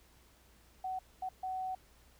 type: tone bursts at uneven times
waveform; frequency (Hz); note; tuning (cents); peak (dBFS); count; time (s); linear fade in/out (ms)
sine; 750; F#5; +23; -35; 3; 0.84-0.99 / 1.22-1.29 / 1.43-1.75; 5
effects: added 60 Hz sine -65 dBFS peak until 2.19 s + pink hiss -65 dBFS RMS until 2.19 s